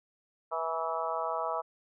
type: harmonic tone with a mistuned harmonic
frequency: 163 Hz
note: E3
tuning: 19 cents flat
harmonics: 3 / 4 / 5 / 6 / 7 / 8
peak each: -39 / -35 / -38 / -37 / -37 / -38 dBFS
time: 0.51-1.62 s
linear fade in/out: 20 ms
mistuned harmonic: 5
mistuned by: +29 cents
effects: none